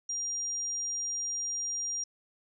sine tone, 5700 Hz, F8, 34 cents sharp, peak -31 dBFS, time 0.09-2.04 s, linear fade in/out 5 ms, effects none

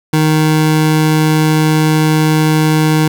25% pulse tone, 155.56 Hz, D#3, in tune, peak -5 dBFS, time 0.13-3.08 s, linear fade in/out 5 ms, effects 7-bit

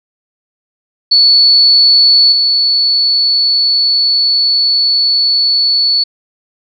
sine tone with level steps, 4435 Hz, C#8, in tune, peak -4 / -8 dBFS, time 1.11-6.04 s, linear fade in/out 10 ms, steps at 2.32 s, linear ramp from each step 2 ms, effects none

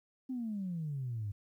sine exponential sweep, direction down, 265.2 to 98.3 Hz, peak -34 dBFS, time 0.29-1.32 s, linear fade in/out 10 ms, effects tanh soft clip ceiling -30 dBFS + 12-bit

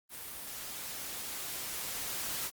white noise with level ramp, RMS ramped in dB -44 to -36 dBFS, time 0.09-2.51 s, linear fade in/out 50 ms, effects Opus 32 kbps

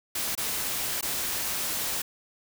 white noise with dropouts, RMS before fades -30 dBFS, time 0.15-2.02 s, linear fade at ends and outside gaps 5 ms, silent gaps 0.352-0.376 / 1.011-1.026 s, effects none

